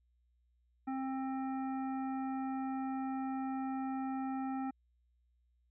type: harmonic tone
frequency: 265 Hz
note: C4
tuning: 22 cents sharp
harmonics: 1 / 3 / 5 / 7 / 9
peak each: -36 / -41 / -49 / -57 / -61 dBFS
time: 0.87-4.71 s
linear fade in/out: 10 ms
effects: added 60 Hz sine -70 dBFS peak until 5.7 s